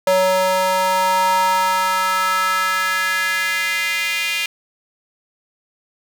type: tone with high-pass filter sweep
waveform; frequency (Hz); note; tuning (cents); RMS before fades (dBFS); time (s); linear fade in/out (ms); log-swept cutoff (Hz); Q
square; 186.8; F#3; +17; -18; 0.07-4.46; 2; 610 to 2500; 3.5
effects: none